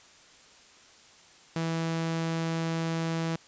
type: tone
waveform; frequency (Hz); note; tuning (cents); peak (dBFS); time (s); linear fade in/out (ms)
sawtooth; 164.1; E3; -8; -24; 1.56-3.36; 2
effects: white hiss -55 dBFS RMS until 3.47 s + resampled to 16000 Hz